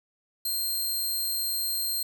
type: tone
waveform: 10% pulse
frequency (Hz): 4186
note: C8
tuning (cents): 0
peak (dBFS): -20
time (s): 0.45-2.03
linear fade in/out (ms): 5
effects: 8-bit